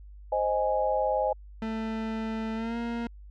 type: chord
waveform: sine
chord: Ab major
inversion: first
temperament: equal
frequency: 523.3 / 622.3 / 830.6 Hz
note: C5 / Eb5 / Ab5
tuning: 0 / 0 / 0 cents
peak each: -28 dBFS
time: 0.32-1.33 s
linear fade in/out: 5 ms
type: tone with pitch glide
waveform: 40% pulse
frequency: 221.8 to 234.3 Hz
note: A3 to A#3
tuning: +14 to +9 cents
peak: -29 dBFS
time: 1.62-3.07 s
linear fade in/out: 2 ms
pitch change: +95 cents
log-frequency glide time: 2.55-2.77 s
effects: added 50 Hz sine -44 dBFS peak until 3.3 s + low-pass 3000 Hz 12 dB/octave